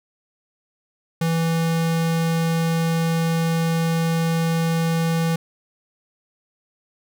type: tone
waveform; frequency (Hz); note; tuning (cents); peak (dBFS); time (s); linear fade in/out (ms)
square; 164.8; E3; 0; -19; 1.21-5.36; 5
effects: none

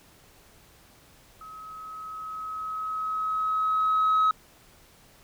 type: tone with level ramp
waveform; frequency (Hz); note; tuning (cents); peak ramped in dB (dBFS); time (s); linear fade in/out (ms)
sine; 1278; D#6; +46; -41 to -16; 1.41-4.31; 2
effects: tanh soft clip ceiling -17 dBFS + pink hiss -56 dBFS RMS until 5.23 s

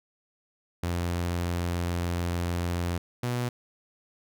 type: tone pair in turn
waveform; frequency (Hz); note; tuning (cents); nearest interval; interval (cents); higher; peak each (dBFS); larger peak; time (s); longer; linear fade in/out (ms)
sawtooth; 86.9 / 122.22; F2 / B2; -8 / -18; tritone; 590; second; -23; neither; 0.83-2.98 / 3.23-3.49; first; 5
effects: none

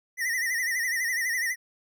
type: tone with vibrato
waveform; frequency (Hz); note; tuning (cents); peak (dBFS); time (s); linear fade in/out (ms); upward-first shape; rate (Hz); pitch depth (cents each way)
square; 1927; B6; -43; -26; 0.17-1.56; 50; sine; 12; 100
effects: none

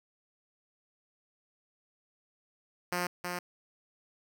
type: tone with echo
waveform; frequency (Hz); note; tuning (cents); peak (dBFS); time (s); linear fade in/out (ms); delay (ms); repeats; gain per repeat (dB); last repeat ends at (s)
5% pulse; 177.6; F3; +29; -19; 2.92-3.07; 5; 320; 1; -4; 3.39
effects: none

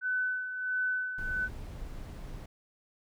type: tone with tremolo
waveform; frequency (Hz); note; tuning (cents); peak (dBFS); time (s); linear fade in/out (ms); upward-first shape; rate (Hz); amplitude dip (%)
sine; 1506; F#6; +30; -27; 0.01-1.49; 50; sine; 1.5; 60
type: noise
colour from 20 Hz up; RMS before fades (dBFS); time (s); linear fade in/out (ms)
brown; -41; 1.18-2.46; 5
effects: none

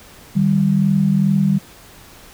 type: tone pair together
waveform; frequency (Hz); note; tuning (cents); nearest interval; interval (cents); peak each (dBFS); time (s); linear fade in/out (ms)
sine; 153.65 / 196.1; D#3 / G3; -21 / +1; major third; 422; -17 / -14; 0.35-1.59; 20
effects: pink hiss -43 dBFS RMS until 2.33 s

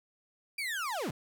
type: linear sweep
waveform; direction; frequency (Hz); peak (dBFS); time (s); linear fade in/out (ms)
35% pulse; down; 2387 to 96.8; -31; 0.58-1.11; 5
effects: none

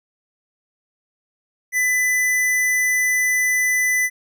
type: tone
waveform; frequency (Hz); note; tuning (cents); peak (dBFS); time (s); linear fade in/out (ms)
square; 2000; B6; +21; -17; 1.72-4.1; 50
effects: none

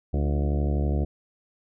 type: harmonic tone with a mistuned harmonic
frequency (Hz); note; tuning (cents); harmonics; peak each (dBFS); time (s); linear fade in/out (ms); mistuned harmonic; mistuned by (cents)
72; D2; -34; 1 / 2 / 3 / 4 / 5 / 6 / 7 / 8 / 9 / 10; -23 / -29 / -33 / -35 / -37 / -39 / -40 / -41 / -42 / -43; 0.13-1.05; 10; 4; +62
effects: none

